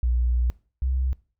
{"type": "tone pair in turn", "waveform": "sine", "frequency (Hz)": [60.4, 64.67], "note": ["B1", "C2"], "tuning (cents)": [-38, -20], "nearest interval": "minor second", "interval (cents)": 118, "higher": "second", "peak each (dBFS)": [-19, -21], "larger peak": "first", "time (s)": [[0.03, 0.5], [0.82, 1.13]], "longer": "first", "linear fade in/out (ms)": 0, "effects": ["noise-tail reverb RT60 0.4 s tail -21 dB re dry"]}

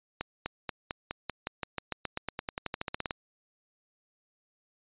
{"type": "accelerating click train", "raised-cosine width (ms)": 0.3, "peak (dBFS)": -16, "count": 24, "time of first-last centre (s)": [0.21, 3.109], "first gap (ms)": 250, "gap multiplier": 0.93, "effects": ["resampled to 8000 Hz"]}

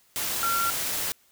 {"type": "tone in noise", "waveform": "sine", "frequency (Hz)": 1371, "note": "F6", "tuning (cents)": -32, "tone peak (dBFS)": -24, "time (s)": [0.43, 0.7], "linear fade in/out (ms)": 0, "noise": "white", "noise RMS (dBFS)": -29, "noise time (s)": [0.16, 1.12], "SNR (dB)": 2, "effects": ["white hiss -62 dBFS RMS until 1.31 s"]}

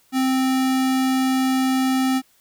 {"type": "tone", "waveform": "square", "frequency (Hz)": 261.6, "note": "C4", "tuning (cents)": 0, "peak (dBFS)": -18, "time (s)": [0.12, 2.22], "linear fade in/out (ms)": 50, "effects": ["white hiss -59 dBFS RMS until 2.4 s"]}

